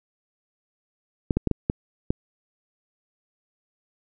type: clicks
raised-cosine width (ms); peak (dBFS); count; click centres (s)
3; -8; 6; 1.308 / 1.37 / 1.473 / 1.513 / 1.699 / 2.105
effects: none